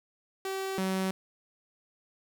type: tone pair in turn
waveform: sawtooth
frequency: 384.7 / 189.48 Hz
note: G4 / F#3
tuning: -33 / +41 cents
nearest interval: octave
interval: 1226 cents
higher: first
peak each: -28 / -24 dBFS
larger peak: second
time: 0.45-0.78 / 0.78-1.11 s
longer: neither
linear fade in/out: 2 ms
effects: 9-bit